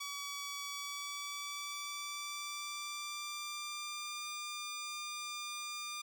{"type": "tone with pitch glide", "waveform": "10% pulse", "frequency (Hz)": [1139, 1199.8], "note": ["C#6", "D6"], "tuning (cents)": [47, 37], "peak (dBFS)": -32, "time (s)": [0, 6.02], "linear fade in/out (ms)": 10, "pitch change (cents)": 90, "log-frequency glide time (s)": [0.7, 4.27], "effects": []}